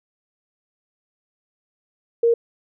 sine tone, 466.2 Hz, A#4, in tune, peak -13 dBFS, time 2.23-2.34 s, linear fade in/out 5 ms, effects none

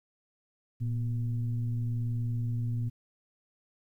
sine tone with frequency modulation, 116.54 Hz, A#2, in tune, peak -28 dBFS, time 0.8-2.9 s, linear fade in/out 20 ms, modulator 127 Hz, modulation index 0.45, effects 11-bit

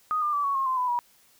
sine tone with pitch steps, 1244 / 1199.5 / 1156.7 / 1115.3 / 1075.5 / 1037.1 / 1000 / 964.3 Hz, D#6 / D6 / D6 / C#6 / C6 / C6 / B5 / B5, -1 / +36 / -27 / +10 / +47 / -16 / +21 / -42 cents, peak -23 dBFS, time 0.11-0.99 s, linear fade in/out 0 ms, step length 110 ms, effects white hiss -60 dBFS RMS until 1.39 s

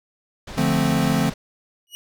pink low-pass noise, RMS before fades -36 dBFS, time 0.47-1.34 s, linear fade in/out 5 ms, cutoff 5400 Hz, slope 12 dB/octave
square chord, D minor seventh, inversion none, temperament equal, 146.83 / 174.61 / 220 / 261.6 Hz, D3 / F3 / A3 / C4, 0 / 0 / 0 / 0 cents, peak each -24 dBFS, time 0.57-1.3 s, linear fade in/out 10 ms
sawtooth tone with exponential growth, 2906 Hz, F#7, 32 cents flat, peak -28 dBFS, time 1.87-1.95 s, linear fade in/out 0 ms, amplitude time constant 16 ms
effects none

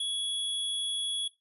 square tone, 3362 Hz, G#7, 20 cents sharp, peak -30 dBFS, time 0-1.28 s, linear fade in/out 5 ms, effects noise-tail reverb RT60 0.2 s tail -19 dB re dry + resampled to 32000 Hz

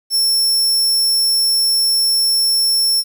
sawtooth tone, 5400 Hz, E8, 41 cents sharp, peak -10 dBFS, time 0.1-3.04 s, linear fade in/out 50 ms, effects 8-bit

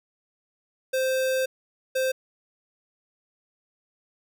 square tone bursts at uneven times, 522 Hz, C5, 4 cents flat, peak -23 dBFS, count 2, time 0.93-1.46 / 1.95-2.12 s, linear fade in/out 10 ms, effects none

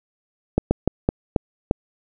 slowing click train, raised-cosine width 2 ms, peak -3 dBFS, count 6, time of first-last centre 0.58-1.711 s, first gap 130 ms, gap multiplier 1.28, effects none

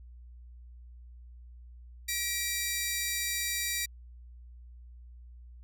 10% pulse tone pair together, 1916 / 2337 Hz, A#6 / D7, +47 / -9 cents, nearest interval minor third, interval 344 cents, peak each -24 dBFS, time 2.08-3.86 s, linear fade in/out 10 ms, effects added 60 Hz sine -47 dBFS peak until 5.63 s

